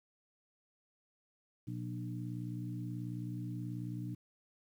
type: harmonic tone with a mistuned harmonic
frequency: 60 Hz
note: B1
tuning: 49 cents flat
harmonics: 2 / 3 / 4 / 5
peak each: -40 / -45 / -49 / -45 dBFS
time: 1.67-4.15 s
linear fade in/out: 10 ms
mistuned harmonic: 2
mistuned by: +20 cents
effects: 11-bit

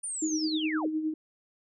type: linear sweep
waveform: sine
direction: down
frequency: 9397 to 207.7 Hz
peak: -32 dBFS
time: 0.03-0.88 s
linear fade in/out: 10 ms
type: tone with tremolo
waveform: sine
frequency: 312.3 Hz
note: D#4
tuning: 7 cents sharp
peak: -25 dBFS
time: 0.22-1.14 s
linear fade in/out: 5 ms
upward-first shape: sine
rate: 9.7 Hz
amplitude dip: 55%
effects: none

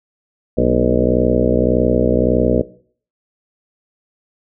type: harmonic tone with a mistuned harmonic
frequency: 61.74 Hz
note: B1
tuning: in tune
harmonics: 1 / 2 / 3 / 4 / 5 / 6 / 7 / 8 / 9 / 10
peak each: -22 / -23 / -22 / -19 / -22 / -22 / -21 / -18 / -22 / -22 dBFS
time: 0.57-2.62 s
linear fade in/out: 10 ms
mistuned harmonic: 4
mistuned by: -71 cents
effects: noise-tail reverb RT60 0.5 s tail -18 dB re dry

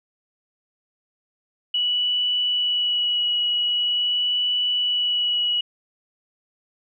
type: tone with vibrato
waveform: sine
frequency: 2938 Hz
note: F#7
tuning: 13 cents flat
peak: -19 dBFS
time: 1.74-5.61 s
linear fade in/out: 5 ms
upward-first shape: sine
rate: 0.44 Hz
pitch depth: 12 cents each way
effects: none

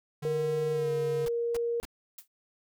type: tone with pitch glide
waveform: square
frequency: 149.1 to 142.78 Hz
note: D3 to D3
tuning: +27 to -48 cents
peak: -35 dBFS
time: 0.22-1.26 s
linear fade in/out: 10 ms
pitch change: -75 cents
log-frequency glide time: 0.72-0.9 s
type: tone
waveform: sine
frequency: 469.6 Hz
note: A#4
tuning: 13 cents sharp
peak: -27 dBFS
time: 0.25-1.8 s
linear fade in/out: 0 ms
type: noise bursts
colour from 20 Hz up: pink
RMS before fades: -40 dBFS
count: 3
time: 1.26-1.852 s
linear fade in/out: 2 ms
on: 24 ms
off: 260 ms
type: noise with exponential decay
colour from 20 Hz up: blue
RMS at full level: -40 dBFS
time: 2.18-2.28 s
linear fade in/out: 5 ms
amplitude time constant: 20 ms
effects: none

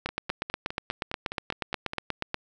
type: two click trains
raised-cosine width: 0.3 ms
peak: -17 / -12 dBFS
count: 10 / 20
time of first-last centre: 0.09-1.934 / 0.06-2.344 s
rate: 4.88 / 8.32 Hz
effects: none

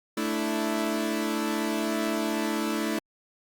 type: chord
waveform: sawtooth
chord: A suspended fourth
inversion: none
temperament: equal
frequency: 220 / 293.7 / 329.6 Hz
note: A3 / D4 / E4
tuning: 0 / 0 / 0 cents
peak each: -26 / -28 / -26 dBFS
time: 0.17-2.99 s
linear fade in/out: 5 ms
effects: Opus 48 kbps

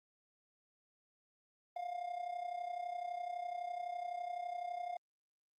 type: tone with amplitude modulation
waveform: triangle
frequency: 707 Hz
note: F5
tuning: 21 cents sharp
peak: -34 dBFS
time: 1.76-4.97 s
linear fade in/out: 5 ms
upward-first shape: sine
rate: 31.9 Hz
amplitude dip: 70%
effects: Opus 32 kbps

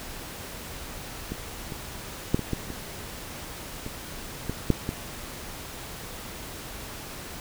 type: clicks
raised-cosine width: 3 ms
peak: -18 / -21 / -7 / -17 / -13 / -22 / -22 / -15 / -6 / -15 dBFS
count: 10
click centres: 1.32 / 1.722 / 2.345 / 2.393 / 2.533 / 2.703 / 3.864 / 4.496 / 4.703 / 4.891 s
effects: pink hiss -39 dBFS RMS until 7.4 s

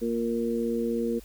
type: harmonic tone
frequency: 116.54 Hz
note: A#2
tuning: in tune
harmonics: 2 / 3 / 4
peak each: -28 / -32 / -29 dBFS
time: 0.01-1.2 s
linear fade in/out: 20 ms
effects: added 50 Hz sine -47 dBFS peak until 1.24 s + white hiss -54 dBFS RMS until 1.24 s

